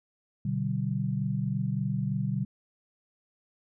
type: chord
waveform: sine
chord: G major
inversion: first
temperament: equal with one note detuned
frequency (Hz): 123.47 / 146.83 / 192.3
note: B2 / D3 / G3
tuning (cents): 0 / 0 / -33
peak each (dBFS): -31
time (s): 0.45-2.45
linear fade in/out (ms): 5
effects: none